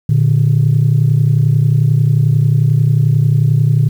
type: tone pair together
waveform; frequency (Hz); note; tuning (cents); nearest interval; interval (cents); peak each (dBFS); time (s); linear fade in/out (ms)
sine; 116.54 / 147.77; A#2 / D3; 0 / +11; major third; 411; -10; 0.09-3.89; 5
effects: tanh soft clip ceiling -3 dBFS + 7-bit

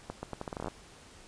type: accelerating click train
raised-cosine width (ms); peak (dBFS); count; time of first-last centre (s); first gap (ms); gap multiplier
1; -22; 13; 0.1-0.682; 130; 0.79
effects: pink hiss -54 dBFS RMS until 1.27 s + resampled to 22050 Hz

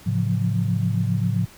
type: tone cluster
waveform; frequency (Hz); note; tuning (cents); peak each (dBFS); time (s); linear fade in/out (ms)
sine; 108.8 / 137.1 / 170.9 / 178.4; A2 / C#3 / F3 / F3; -19 / -19 / -37 / +37; -22 / -26 / -28 / -25; 0.06-1.46; 10
effects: pink hiss -47 dBFS RMS until 1.57 s

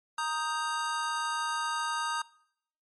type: chord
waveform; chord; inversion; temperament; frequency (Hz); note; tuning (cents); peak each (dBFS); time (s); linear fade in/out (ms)
square; Eb major; second; equal with one note detuned; 932.3 / 1244.5 / 1573.4; Bb5 / Eb6 / G6; 0 / 0 / +6; -34 / -34 / -37; 0.18-2.22; 5
effects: noise-tail reverb RT60 0.7 s tail -22 dB re dry + MP3 48 kbps

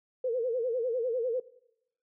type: tone with vibrato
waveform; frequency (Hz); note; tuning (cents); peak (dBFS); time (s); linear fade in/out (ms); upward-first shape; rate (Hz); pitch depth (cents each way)
sine; 482; B4; -42; -27; 0.24-1.4; 5; sine; 10; 130
effects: noise-tail reverb RT60 0.8 s tail -19 dB re dry

